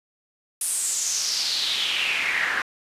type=noise with band-pass filter sweep; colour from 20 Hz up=pink; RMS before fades=-25 dBFS; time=0.61-2.62 s; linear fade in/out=2 ms; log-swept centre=9900 to 1600 Hz; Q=4.6; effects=resampled to 32000 Hz